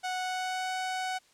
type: tone with pitch glide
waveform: sawtooth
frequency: 738 to 745.7 Hz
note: F#5 to F#5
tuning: -5 to +13 cents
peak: -27 dBFS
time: 0.03-1.19 s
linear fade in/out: 20 ms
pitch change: +18 cents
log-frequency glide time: 0.19-0.74 s
effects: white hiss -63 dBFS RMS until 1.33 s + low-pass 8000 Hz 12 dB/octave